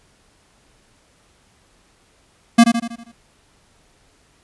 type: tone with echo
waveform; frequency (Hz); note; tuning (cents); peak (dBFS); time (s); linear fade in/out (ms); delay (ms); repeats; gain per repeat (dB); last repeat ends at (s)
square; 233.1; A#3; 0; -6; 2.58-2.64; 10; 80; 6; -6; 3.12
effects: pink hiss -57 dBFS RMS until 4.43 s + resampled to 24000 Hz